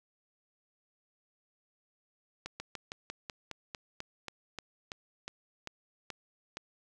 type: slowing click train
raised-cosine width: 0.2 ms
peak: -22 dBFS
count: 16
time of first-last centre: 2.46-6.571 s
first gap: 140 ms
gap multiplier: 1.09
effects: none